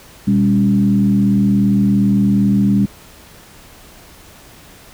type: tone with frequency modulation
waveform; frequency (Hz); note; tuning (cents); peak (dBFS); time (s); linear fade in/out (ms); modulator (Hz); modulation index
sine; 199.5; G3; +31; -10; 0.27-2.86; 10; 77.3; 0.74
effects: pink hiss -42 dBFS RMS until 4.93 s